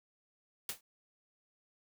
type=noise with exponential decay; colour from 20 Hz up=white; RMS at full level=-34 dBFS; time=0.69-0.81 s; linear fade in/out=2 ms; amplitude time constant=26 ms; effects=none